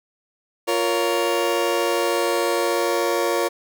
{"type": "chord", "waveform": "30% pulse", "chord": "Bb minor", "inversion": "second", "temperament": "just", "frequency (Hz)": [349.6, 466.2, 559.4], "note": ["F4", "Bb4", "Db5"], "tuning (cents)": [2, 0, 16], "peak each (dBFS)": -21, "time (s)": [0.67, 3.49], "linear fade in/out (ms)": 20, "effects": []}